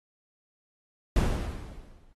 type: noise with exponential decay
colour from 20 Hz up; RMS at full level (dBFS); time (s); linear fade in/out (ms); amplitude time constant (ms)
brown; -20; 1.16-2.13; 2; 210
effects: AAC 32 kbps